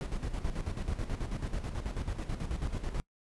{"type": "noise with tremolo", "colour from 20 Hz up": "brown", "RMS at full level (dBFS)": -33, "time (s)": [0.01, 3], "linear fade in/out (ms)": 0, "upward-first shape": "square", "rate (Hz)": 9.2, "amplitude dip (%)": 60, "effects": ["noise-tail reverb RT60 0.1 s tail -24 dB re dry", "resampled to 24000 Hz"]}